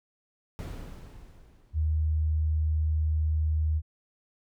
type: noise with exponential decay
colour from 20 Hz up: brown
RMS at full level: -34 dBFS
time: 0.59-2.34 s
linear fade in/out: 0 ms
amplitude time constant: 380 ms
type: tone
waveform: sine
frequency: 77.78 Hz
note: D#2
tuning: in tune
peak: -23 dBFS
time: 1.73-3.82 s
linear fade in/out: 50 ms
effects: none